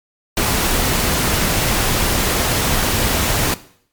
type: noise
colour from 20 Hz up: pink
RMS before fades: -17 dBFS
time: 0.37-3.54 s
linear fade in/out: 2 ms
effects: noise-tail reverb RT60 0.6 s tail -17 dB re dry + MP3 96 kbps